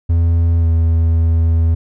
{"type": "tone with pitch glide", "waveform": "triangle", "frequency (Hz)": [83.9, 82.22], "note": ["E2", "E2"], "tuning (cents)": [31, -4], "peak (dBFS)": -8, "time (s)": [0.09, 1.75], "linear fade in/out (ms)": 10, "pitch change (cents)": -35, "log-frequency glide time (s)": [0.59, 0.66], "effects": []}